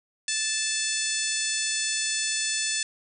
harmonic tone, 877 Hz, A5, 6 cents flat, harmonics 2 / 3 / 4 / 5 / 6 / 7 / 8 / 9 / 10, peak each -34 / -34 / -34 / -34 / -34 / -34 / -34 / -34 / -34 dBFS, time 0.28-2.83 s, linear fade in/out 2 ms, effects none

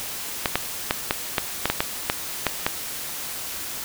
clicks, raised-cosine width 0.3 ms, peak -3 dBFS, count 11, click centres 0.458 / 0.556 / 0.909 / 1.109 / 1.382 / 1.656 / 1.7 / 1.805 / 2.099 / 2.467 / 2.665 s, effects white hiss -32 dBFS RMS until 3.84 s

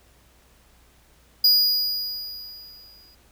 square tone with exponential decay, 4899 Hz, D#8, 28 cents flat, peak -13 dBFS, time 1.44-3.15 s, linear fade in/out 5 ms, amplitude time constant 370 ms, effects added 60 Hz sine -58 dBFS peak until 3.31 s + pink hiss -58 dBFS RMS until 3.31 s

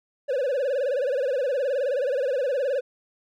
triangle tone with vibrato, 533 Hz, C5, 32 cents sharp, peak -20 dBFS, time 0.28-2.81 s, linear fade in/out 20 ms, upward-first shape sine, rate 19 Hz, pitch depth 150 cents each way, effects none

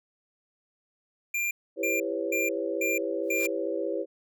square tone bursts, 2386 Hz, D7, 27 cents sharp, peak -27 dBFS, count 5, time 1.34-3.47 s, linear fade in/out 5 ms, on 170 ms, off 320 ms
sine chord, C# half-diminished seventh, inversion first, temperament just, 332.6 / 399.1 / 498.9 / 554.4 Hz, E4 / G4 / B4 / C#5, +16 / +31 / +17 / 0 cents, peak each -33 dBFS, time 1.76-4.06 s, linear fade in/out 50 ms
white noise with exponential growth, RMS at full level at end -36 dBFS, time 3.23-3.46 s, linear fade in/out 0 ms, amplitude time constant 49 ms
effects none

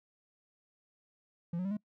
triangle tone with pitch steps, 170.6 / 182.84 / 195.97 / 210 Hz, F3 / F#3 / G3 / G#3, -40 / -20 / 0 / +19 cents, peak -30 dBFS, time 1.53-1.77 s, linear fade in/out 5 ms, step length 60 ms, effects noise-tail reverb RT60 0.1 s tail -23 dB re dry

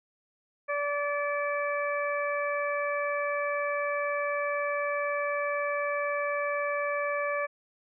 harmonic tone, 578 Hz, D5, 28 cents flat, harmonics 1 / 2 / 3 / 4, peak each -30 / -33 / -35 / -36 dBFS, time 0.68-7.47 s, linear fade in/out 20 ms, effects none

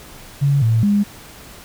sine tone with pitch steps, 140.9 / 112.7 / 204.3 Hz, C#3 / A2 / G#3, +29 / +42 / -28 cents, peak -12 dBFS, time 0.41-1.04 s, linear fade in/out 20 ms, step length 210 ms, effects pink hiss -40 dBFS RMS until 1.64 s

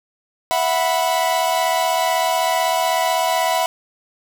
45% pulse chord, E suspended second, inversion none, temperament equal with one note detuned, 659.3 / 735.3 / 987.8 Hz, E5 / F#5 / B5, 0 / -11 / 0 cents, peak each -21 dBFS, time 0.51-3.66 s, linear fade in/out 0 ms, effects none

